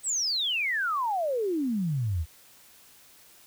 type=exponential sweep; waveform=sine; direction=down; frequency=8372 to 73 Hz; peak=-25 dBFS; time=0.03-2.26 s; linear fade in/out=50 ms; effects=white hiss -55 dBFS RMS until 3.46 s